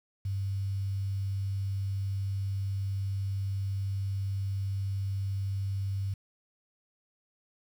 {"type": "tone with quantisation", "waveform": "sine", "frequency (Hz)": 97.8, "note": "G2", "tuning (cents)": -4, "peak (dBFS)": -29, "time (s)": [0.25, 6.14], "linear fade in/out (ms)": 5, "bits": 9, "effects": []}